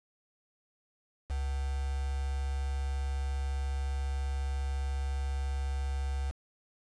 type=tone with quantisation; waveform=sine; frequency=68.4 Hz; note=C#2; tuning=23 cents flat; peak=-30 dBFS; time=1.29-6.32 s; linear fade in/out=20 ms; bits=7; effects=resampled to 22050 Hz